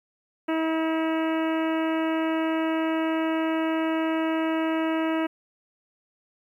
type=harmonic tone with a mistuned harmonic; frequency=321.2 Hz; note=E4; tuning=45 cents flat; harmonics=1 / 2 / 3 / 4 / 5 / 6 / 7 / 8 / 9; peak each=-24 / -30 / -34 / -36 / -38 / -40 / -41 / -42 / -43 dBFS; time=0.48-5.27 s; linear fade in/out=10 ms; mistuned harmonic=8; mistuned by=+27 cents; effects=10-bit